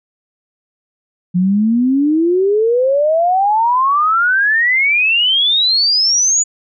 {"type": "exponential sweep", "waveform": "sine", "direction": "up", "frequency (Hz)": [174.61, 7010], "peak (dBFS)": -10, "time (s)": [1.34, 6.44], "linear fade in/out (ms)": 20, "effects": []}